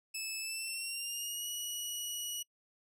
15% pulse tone with pitch glide, 2614 to 2917 Hz, E7 to F#7, -15 to -25 cents, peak -30 dBFS, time 0.14-2.43 s, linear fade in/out 10 ms, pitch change +190 cents, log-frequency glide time 0.4-1.48 s, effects noise-tail reverb RT60 0.1 s tail -26 dB re dry

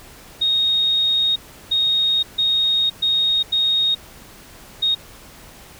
sine tone bursts at uneven times, 3729 Hz, A#7, in tune, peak -15 dBFS, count 6, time 0.41-1.36 / 1.71-2.23 / 2.38-2.9 / 3.02-3.43 / 3.52-3.95 / 4.82-4.95 s, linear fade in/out 10 ms, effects pink hiss -43 dBFS RMS until 5.79 s

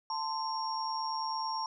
sine tone cluster, 889 / 1038 / 5550 Hz, A5 / C6 / F8, +18 / -14 / -12 cents, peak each -35 / -37 / -38 dBFS, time 0.1-1.66 s, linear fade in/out 2 ms, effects none

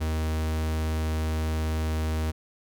45% pulse tone, 78.8 Hz, D#2, 23 cents sharp, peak -25 dBFS, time 0-2.32 s, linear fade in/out 20 ms, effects none

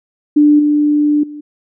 sine tone with level steps, 296.1 Hz, D4, 14 cents sharp, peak -5 / -9 / -26 dBFS, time 0.36-1.41 s, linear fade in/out 10 ms, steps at 0.59 / 1.23 s, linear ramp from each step 5 ms, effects none

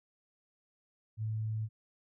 sine tone, 109.4 Hz, A2, 9 cents flat, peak -32 dBFS, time 1.17-1.69 s, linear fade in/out 50 ms, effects none

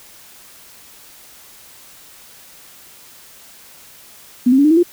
sine tone with pitch steps, 246.9 / 264.6 / 283.6 / 304 / 325.8 / 349.2 Hz, B3 / C4 / C#4 / D#4 / E4 / F4, 0 / +20 / +40 / -40 / -20 / 0 cents, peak -8 dBFS, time 4.46-4.832 s, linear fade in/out 10 ms, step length 62 ms, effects white hiss -43 dBFS RMS until 4.92 s

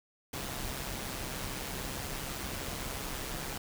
pink noise with amplitude modulation, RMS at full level -36 dBFS, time 0.33-3.58 s, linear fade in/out 5 ms, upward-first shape sine, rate 133 Hz, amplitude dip 50%, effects none

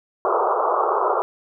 white band-pass noise, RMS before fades -20 dBFS, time 0.25-1.22 s, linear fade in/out 0 ms, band 360 to 1300 Hz, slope 96 dB/octave, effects none

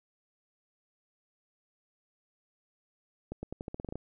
accelerating click train, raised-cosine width 2 ms, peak -24 dBFS, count 11, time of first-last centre 3.32-3.956 s, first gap 110 ms, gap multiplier 0.87, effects none

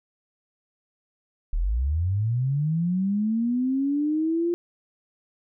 sine linear sweep, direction up, 34.65 to 349.2 Hz, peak -21 dBFS, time 1.53-4.54 s, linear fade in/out 0 ms, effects none

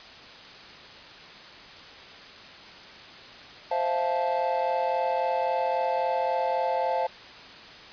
triangle chord, F major seventh, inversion second, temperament just, 523.8 / 654.8 / 698.5 / 873.1 Hz, C5 / E5 / F5 / A5, +2 / -12 / 0 / -14 cents, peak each -27 / -30 / -28 / -26 dBFS, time 3.71-7.07 s, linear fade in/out 5 ms, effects white hiss -45 dBFS RMS until 7.92 s + resampled to 11025 Hz

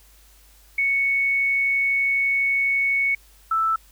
sine tone pair in turn, 2217 / 1320.8 Hz, C#7 / E6, 0 / +3 cents, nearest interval major sixth, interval 897 cents, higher first, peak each -18 dBFS, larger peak neither, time 0.78-3.15 / 3.51-3.76 s, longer first, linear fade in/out 5 ms, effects added 50 Hz sine -52 dBFS peak until 3.91 s + white hiss -55 dBFS RMS until 3.91 s

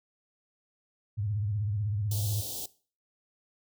sine tone with vibrato, 103.83 Hz, G#2, in tune, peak -28 dBFS, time 1.17-2.42 s, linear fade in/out 20 ms, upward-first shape sine, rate 16 Hz, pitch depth 120 cents each way
white band-stop noise, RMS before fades -37 dBFS, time 2.11-2.66 s, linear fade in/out 5 ms, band 810 to 3200 Hz, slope 48 dB/octave
effects noise-tail reverb RT60 0.4 s tail -19 dB re dry

